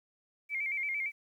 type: tone with vibrato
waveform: sine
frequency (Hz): 2217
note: C#7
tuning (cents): 0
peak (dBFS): -31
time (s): 0.49-1.12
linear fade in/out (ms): 50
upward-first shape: square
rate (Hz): 8.8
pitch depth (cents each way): 69
effects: 11-bit